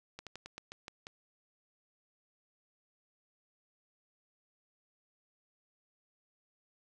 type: slowing click train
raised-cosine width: 0.2 ms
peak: -27 dBFS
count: 8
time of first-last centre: 0.19-1.069 s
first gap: 77 ms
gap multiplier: 1.16
effects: none

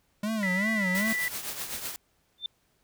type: tone with vibrato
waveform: square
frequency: 201.4 Hz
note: G3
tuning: 47 cents sharp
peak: -28 dBFS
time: 0.23-1.13 s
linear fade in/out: 5 ms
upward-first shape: sine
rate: 2.6 Hz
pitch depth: 180 cents each way
type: tone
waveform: sine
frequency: 1975.5 Hz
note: B6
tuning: in tune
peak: -27 dBFS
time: 0.43-1.28 s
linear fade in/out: 0 ms
type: noise with tremolo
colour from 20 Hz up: white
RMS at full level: -33 dBFS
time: 0.95-1.96 s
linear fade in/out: 0 ms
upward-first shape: triangle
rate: 7.9 Hz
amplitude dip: 65%
type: tone with exponential growth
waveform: sine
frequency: 3564 Hz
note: A7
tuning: 22 cents sharp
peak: -25 dBFS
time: 2.38-2.46 s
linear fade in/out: 2 ms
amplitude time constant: 17 ms
effects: pink hiss -70 dBFS RMS until 2.83 s

